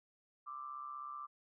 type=tone with amplitude modulation; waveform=sine; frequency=1179 Hz; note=D6; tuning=6 cents sharp; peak=-40 dBFS; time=0.46-1.27 s; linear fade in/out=20 ms; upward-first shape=sine; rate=136 Hz; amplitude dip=65%; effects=none